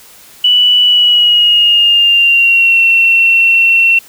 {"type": "tone with pitch glide", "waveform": "sine", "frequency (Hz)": [2960, 2714], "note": ["F#7", "E7"], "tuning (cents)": [0, 50], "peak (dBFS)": -5, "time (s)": [0.44, 3.99], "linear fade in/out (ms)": 5, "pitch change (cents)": -150, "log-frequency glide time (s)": [0.83, 2.81], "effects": ["white hiss -39 dBFS RMS until 4.08 s"]}